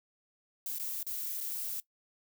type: noise with dropouts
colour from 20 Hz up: violet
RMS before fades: -37 dBFS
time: 0.66-1.8 s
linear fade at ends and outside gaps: 1 ms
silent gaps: 0.785-0.797 / 1.029-1.066 / 1.405-1.409 s
effects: noise-tail reverb RT60 0.1 s tail -19 dB re dry